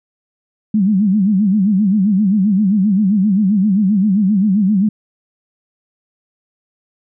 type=tone with vibrato; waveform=sine; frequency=200.3 Hz; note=G3; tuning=38 cents sharp; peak=-10 dBFS; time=0.74-4.89 s; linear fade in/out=5 ms; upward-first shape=sine; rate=7.6 Hz; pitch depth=150 cents each way; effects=none